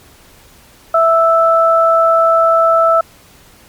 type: tone pair together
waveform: sine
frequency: 659.2 / 1318.5 Hz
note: E5 / E6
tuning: 0 / 0 cents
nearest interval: octave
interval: 1200 cents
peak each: -10 dBFS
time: 0.94-3.01 s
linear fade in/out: 5 ms
effects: pink hiss -44 dBFS RMS until 3.68 s + MP3 96 kbps